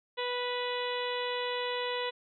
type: harmonic tone with a mistuned harmonic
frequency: 491.8 Hz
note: B4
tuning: 7 cents flat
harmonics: 1 / 2 / 3 / 4 / 5 / 6 / 7 / 8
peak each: -34 / -37 / -45 / -40 / -44 / -42 / -41 / -44 dBFS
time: 0.17-2.11 s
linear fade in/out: 20 ms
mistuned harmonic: 5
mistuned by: +18 cents
effects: none